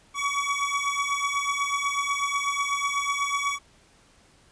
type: beating tone pair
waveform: 25% pulse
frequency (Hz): 1127 / 1135.1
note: C#6 / C#6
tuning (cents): +28 / +41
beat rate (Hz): 8.1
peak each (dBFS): -24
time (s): 0.14-3.59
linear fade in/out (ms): 50
effects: pink hiss -58 dBFS RMS until 4.51 s + resampled to 22050 Hz